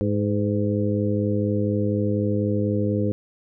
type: harmonic tone with a mistuned harmonic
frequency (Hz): 104.1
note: G#2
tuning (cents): +5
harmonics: 1 / 2 / 3 / 4 / 5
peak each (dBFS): -24 / -25 / -27 / -29 / -28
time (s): 0.01-3.12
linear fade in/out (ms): 0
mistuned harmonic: 5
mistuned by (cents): -40
effects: none